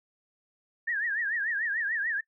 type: tone with vibrato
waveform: sine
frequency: 1753 Hz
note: A6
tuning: 7 cents flat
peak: -27 dBFS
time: 0.87-2.21 s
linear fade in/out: 10 ms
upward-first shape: triangle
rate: 6.8 Hz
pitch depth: 190 cents each way
effects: noise-tail reverb RT60 0.1 s tail -22 dB re dry